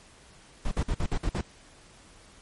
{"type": "noise bursts", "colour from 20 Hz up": "brown", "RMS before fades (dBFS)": -26, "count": 7, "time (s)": [0.65, 1.41], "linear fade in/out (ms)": 5, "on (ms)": 64, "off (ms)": 52, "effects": ["pink hiss -54 dBFS RMS until 2.41 s", "MP3 48 kbps"]}